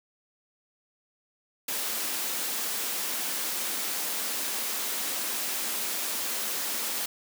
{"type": "high-pass noise", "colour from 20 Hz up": "white", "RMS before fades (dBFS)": -31, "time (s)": [1.68, 7.06], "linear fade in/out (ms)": 5, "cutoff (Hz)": 190, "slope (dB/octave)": 48, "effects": []}